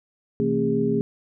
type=tone cluster; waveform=sine; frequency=126.6 / 162.8 / 225.5 / 271.5 / 407.5 Hz; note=B2 / E3 / A3 / C#4 / G#4; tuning=+43 / -21 / +43 / -36 / -33 cents; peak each=-31 / -29 / -24 / -27 / -23 dBFS; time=0.4-1.01 s; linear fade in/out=0 ms; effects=none